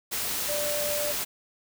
sine tone in noise, 589 Hz, D5, 5 cents sharp, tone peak -29 dBFS, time 0.48-1.13 s, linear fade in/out 20 ms, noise white, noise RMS -30 dBFS, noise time 0.11-1.25 s, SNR -2 dB, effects none

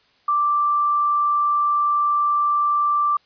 sine tone, 1174.7 Hz, D6, in tune, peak -16 dBFS, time 0.28-3.17 s, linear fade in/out 5 ms, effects white hiss -59 dBFS RMS until 3.25 s + resampled to 11025 Hz

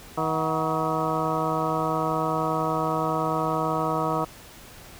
harmonic tone with a mistuned harmonic, 159.2 Hz, D#3, 40 cents sharp, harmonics 1 / 2 / 3 / 4 / 5 / 6 / 7 / 8, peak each -31 / -31 / -31 / -31 / -31 / -31 / -31 / -31 dBFS, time 0.17-4.25 s, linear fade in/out 10 ms, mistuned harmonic 5, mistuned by -110 cents, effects pink hiss -46 dBFS RMS until 4.99 s

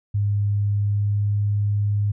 sine tone with pitch glide, 102.2 to 102.85 Hz, G#2 to G#2, -27 to -16 cents, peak -18 dBFS, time 0.14-2.12 s, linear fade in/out 10 ms, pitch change +11 cents, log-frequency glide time 0.74-1.34 s, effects none

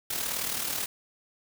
white noise with amplitude modulation, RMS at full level -29 dBFS, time 0.1-0.86 s, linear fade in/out 5 ms, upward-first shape sine, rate 38.4 Hz, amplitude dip 55%, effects none

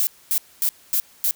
violet noise bursts, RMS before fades -20 dBFS, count 5, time 0-1.31 s, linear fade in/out 0 ms, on 70 ms, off 240 ms, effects white hiss -52 dBFS RMS until 1.35 s

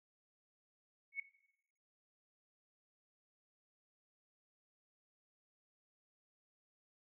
sine tone with exponential growth, 2209 Hz, C#7, 7 cents flat, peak -33 dBFS, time 1.12-1.2 s, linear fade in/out 5 ms, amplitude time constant 17 ms, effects noise-tail reverb RT60 0.8 s tail -17 dB re dry

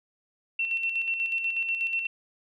sine tone with tremolo, 2705 Hz, E7, 44 cents sharp, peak -24 dBFS, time 0.59-2.07 s, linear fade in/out 5 ms, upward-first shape square, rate 8.2 Hz, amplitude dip 45%, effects none

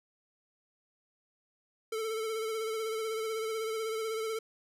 square tone with vibrato, 442 Hz, A4, 8 cents sharp, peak -33 dBFS, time 1.92-4.39 s, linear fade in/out 5 ms, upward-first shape triangle, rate 16 Hz, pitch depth 42 cents each way, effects resampled to 32000 Hz

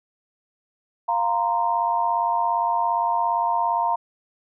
sine chord, F suspended fourth, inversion none, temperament equal with one note detuned, 698.5 / 932.3 / 1029.7 Hz, F5 / Bb5 / C6, 0 / 0 / -28 cents, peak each -25 / -21 / -27 dBFS, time 1.08-3.96 s, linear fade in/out 10 ms, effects none

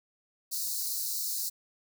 white high-pass noise, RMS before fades -33 dBFS, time 0.51-1.5 s, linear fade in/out 20 ms, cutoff 4000 Hz, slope 96 dB/octave, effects none

